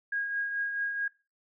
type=tone with tremolo; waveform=sine; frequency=1636 Hz; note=G#6; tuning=26 cents flat; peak=-27 dBFS; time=0.12-1.08 s; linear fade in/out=5 ms; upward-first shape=triangle; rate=4.6 Hz; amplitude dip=50%; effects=noise-tail reverb RT60 0.3 s tail -19 dB re dry